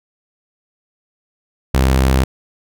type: tone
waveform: sawtooth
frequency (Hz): 65.7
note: C2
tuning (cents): +8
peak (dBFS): -7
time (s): 1.74-2.24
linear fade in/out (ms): 5
effects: none